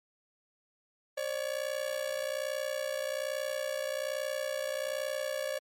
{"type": "ring-modulated tone", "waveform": "45% pulse", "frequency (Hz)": 567, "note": "C#5", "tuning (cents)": 39, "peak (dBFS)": -29, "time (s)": [1.17, 5.59], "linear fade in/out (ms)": 10, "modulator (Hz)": 30.6, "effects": ["MP3 64 kbps"]}